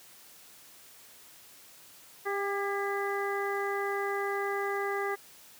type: harmonic tone with a mistuned harmonic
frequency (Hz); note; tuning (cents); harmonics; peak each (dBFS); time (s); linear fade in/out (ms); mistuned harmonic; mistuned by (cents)
399; G4; +31; 1 / 2 / 3 / 4 / 5; -32 / -36 / -37 / -39 / -38; 2.25-5.16; 20; 4; +40
effects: white hiss -54 dBFS RMS until 5.59 s + high-pass 80 Hz 12 dB/octave